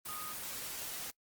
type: tone in noise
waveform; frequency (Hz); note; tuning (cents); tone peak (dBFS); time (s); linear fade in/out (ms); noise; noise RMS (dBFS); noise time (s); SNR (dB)
sine; 1244.5; D#6; 0; -44; 0.08-0.34; 10; white; -42; 0.05-1.11; -5
effects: noise-tail reverb RT60 0.1 s tail -23 dB re dry + Opus 24 kbps